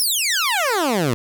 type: exponential sweep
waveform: 15% pulse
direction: down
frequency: 5588 to 110 Hz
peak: -11 dBFS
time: 0-1.14 s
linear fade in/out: 0 ms
effects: none